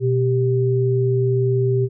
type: tone pair together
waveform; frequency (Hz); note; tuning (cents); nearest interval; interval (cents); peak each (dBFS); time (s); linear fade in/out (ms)
sine; 123.47 / 392; B2 / G4; 0 / 0; octave + minor sixth; 2000; -17 / -19; 0-1.89; 50
effects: none